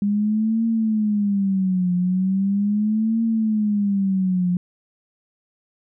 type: tone with vibrato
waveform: sine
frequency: 201.5 Hz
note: G3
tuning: 48 cents sharp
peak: -17 dBFS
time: 0.02-4.57 s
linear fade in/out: 2 ms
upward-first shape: triangle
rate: 0.39 Hz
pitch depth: 220 cents each way
effects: none